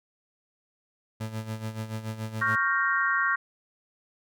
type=tone with tremolo; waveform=30% pulse; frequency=110 Hz; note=A2; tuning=in tune; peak=-27 dBFS; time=1.2-2.56 s; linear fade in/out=10 ms; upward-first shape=sine; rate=7 Hz; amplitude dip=70%
type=chord; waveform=sine; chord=G half-diminished seventh; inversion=second; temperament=equal; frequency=1108.7 / 1396.9 / 1568 / 1864.7 Hz; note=Db6 / F6 / G6 / Bb6; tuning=0 / 0 / 0 / 0 cents; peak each=-28 dBFS; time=2.41-3.36 s; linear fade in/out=10 ms
effects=none